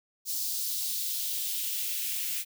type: noise with high-pass filter sweep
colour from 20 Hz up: blue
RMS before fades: -32 dBFS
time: 0.25-2.45 s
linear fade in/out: 50 ms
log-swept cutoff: 4800 to 2300 Hz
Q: 1.8
effects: none